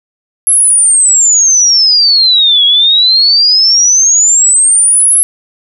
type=exponential two-way sweep; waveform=sine; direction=down then up; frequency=11175 to 3300 to 11175 Hz; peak=-4 dBFS; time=0.47-5.23 s; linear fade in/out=0 ms; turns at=2.65 s; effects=none